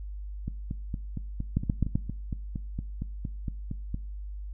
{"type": "two click trains", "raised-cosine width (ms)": 5, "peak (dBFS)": [-12, -20], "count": [4, 16], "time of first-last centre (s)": [[1.57, 1.955], [0.48, 3.944]], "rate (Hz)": [7.79, 4.33], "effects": ["noise-tail reverb RT60 0.5 s tail -21 dB re dry", "added 50 Hz sine -35 dBFS peak until 4.53 s"]}